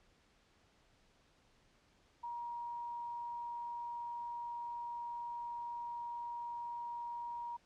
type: tone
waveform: sine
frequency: 949 Hz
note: A#5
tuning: 31 cents sharp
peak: -40 dBFS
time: 2.23-7.57 s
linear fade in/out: 10 ms
effects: pink hiss -70 dBFS RMS until 7.65 s + low-pass 6000 Hz 12 dB/octave